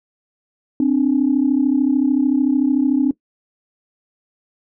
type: tone pair together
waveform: sine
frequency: 261.3 / 294.8 Hz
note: C4 / D4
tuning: -2 / +7 cents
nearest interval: major second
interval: 209 cents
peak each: -15 dBFS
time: 0.8-3.11 s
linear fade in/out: 2 ms
effects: noise-tail reverb RT60 0.1 s tail -19 dB re dry + tanh soft clip ceiling -6 dBFS